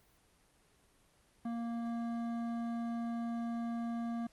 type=tone with hard clipping; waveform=sine; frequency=233.1 Hz; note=A#3; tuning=in tune; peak=-37 dBFS; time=1.45-4.27 s; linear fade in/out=5 ms; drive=11 dB; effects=pink hiss -68 dBFS RMS until 4.32 s + Opus 24 kbps